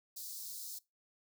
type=high-pass noise; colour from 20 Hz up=white; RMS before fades=-45 dBFS; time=0.16-0.79 s; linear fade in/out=10 ms; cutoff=4100 Hz; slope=48 dB/octave; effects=noise-tail reverb RT60 0.2 s tail -21 dB re dry